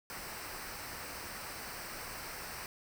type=noise with comb filter; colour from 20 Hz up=pink; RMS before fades=-44 dBFS; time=0.1-2.66 s; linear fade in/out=0 ms; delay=0.29 ms; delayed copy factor=-0.6; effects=none